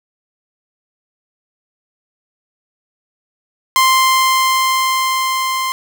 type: tone with level ramp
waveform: sawtooth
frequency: 1046.5 Hz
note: C6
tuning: in tune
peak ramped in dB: -5 to -13 dBFS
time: 3.76-5.72 s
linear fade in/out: 0 ms
effects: none